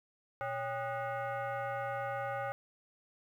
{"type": "tone with frequency modulation", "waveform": "sine", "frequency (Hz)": 120, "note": "B2", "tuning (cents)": -49, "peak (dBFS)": -34, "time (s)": [0.41, 2.52], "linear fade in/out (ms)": 0, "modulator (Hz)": 677, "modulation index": 2, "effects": ["11-bit"]}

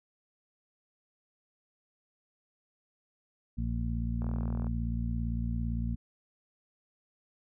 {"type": "harmonic tone", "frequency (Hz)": 57.7, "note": "A#1", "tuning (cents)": -17, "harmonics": [1, 2, 3, 4], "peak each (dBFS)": [-32, -35, -40, -37], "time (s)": [3.57, 5.96], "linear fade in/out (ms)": 20}
{"type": "click train", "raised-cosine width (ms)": 1, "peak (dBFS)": -30, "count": 20, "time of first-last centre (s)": [4.22, 4.668], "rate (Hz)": 42.4}
{"effects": []}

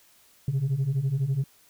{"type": "beating tone pair", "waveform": "sine", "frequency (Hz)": [128.1, 140.1], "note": ["C3", "C#3"], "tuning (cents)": [-36, 19], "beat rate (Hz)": 12, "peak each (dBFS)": [-26, -23], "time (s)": [0.48, 1.44], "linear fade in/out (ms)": 2, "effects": ["tanh soft clip ceiling -20 dBFS", "white hiss -59 dBFS RMS until 1.69 s"]}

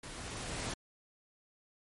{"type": "noise with level ramp", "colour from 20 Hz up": "pink", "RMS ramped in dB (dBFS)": [-46, -37], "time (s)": [0.03, 0.74], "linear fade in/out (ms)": 5, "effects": ["MP3 48 kbps"]}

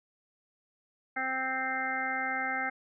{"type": "harmonic tone", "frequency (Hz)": 261.6, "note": "C4", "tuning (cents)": 0, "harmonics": [1, 2, 3, 5, 6, 7, 8], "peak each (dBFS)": [-42, -45, -35, -39, -35, -40, -35], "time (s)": [1.16, 2.7], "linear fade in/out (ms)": 10, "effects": []}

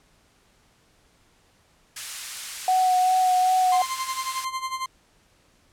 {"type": "high-pass noise", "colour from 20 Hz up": "white", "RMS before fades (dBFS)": -33, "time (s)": [1.96, 4.45], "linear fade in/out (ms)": 5, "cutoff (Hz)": 1400, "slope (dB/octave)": 12}
{"type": "tone with vibrato", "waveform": "sine", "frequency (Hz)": 740, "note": "F#5", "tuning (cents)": 0, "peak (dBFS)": -17, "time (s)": [2.68, 3.82], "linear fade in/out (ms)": 2, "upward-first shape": "sine", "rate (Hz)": 2.6, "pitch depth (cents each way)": 14}
{"type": "tone with tremolo", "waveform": "40% pulse", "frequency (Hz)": 1046.5, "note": "C6", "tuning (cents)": 0, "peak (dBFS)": -24, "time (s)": [3.72, 4.86], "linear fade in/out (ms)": 2, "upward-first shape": "sine", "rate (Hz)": 11, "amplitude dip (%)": 75}
{"effects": ["pink hiss -61 dBFS RMS until 5.72 s", "low-pass 10000 Hz 12 dB/octave"]}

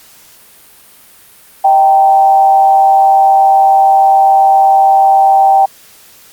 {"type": "tone with frequency modulation", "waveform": "sine", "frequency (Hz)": 780, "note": "G5", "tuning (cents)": -9, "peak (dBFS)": -4, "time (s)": [1.64, 5.66], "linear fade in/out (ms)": 10, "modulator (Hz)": 147, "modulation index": 0.37, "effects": ["white hiss -41 dBFS RMS until 6.32 s", "Opus 48 kbps"]}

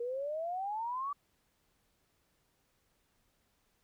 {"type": "exponential sweep", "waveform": "sine", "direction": "up", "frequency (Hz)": [467.6, 1165], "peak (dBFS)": -34, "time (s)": [0, 1.13], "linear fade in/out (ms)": 5, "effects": ["pink hiss -75 dBFS RMS until 3.83 s"]}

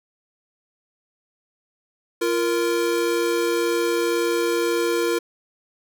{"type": "tone pair together", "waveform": "square", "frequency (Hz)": [344.3, 466.2], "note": ["F4", "A#4"], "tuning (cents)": [-25, 0], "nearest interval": "perfect fourth", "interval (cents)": 525, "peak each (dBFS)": -23, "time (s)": [2.21, 5.19], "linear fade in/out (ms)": 10, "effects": []}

